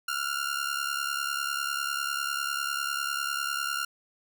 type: ring-modulated tone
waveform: sawtooth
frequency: 1400 Hz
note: F6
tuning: 4 cents sharp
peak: -22 dBFS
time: 0.08-3.85 s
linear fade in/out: 5 ms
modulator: 35 Hz
effects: none